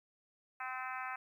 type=harmonic tone; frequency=257.4 Hz; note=C4; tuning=28 cents flat; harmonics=3 / 4 / 5 / 6 / 7 / 8 / 9 / 10; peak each=-45 / -46 / -44 / -46 / -49 / -50 / -52 / -51 dBFS; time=0.6-1.16 s; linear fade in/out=5 ms; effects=12-bit